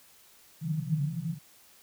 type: band-pass noise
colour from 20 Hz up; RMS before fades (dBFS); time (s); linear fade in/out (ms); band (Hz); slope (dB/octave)
pink; -31; 0.61-1.39; 50; 140 to 170; 96
effects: white hiss -58 dBFS RMS until 1.82 s